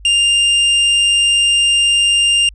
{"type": "tone", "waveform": "45% pulse", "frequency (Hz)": 2799, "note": "F7", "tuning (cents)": 3, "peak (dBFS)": -10, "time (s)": [0.05, 2.49], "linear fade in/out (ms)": 2, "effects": ["added 50 Hz sine -35 dBFS peak until 2.54 s", "resampled to 22050 Hz"]}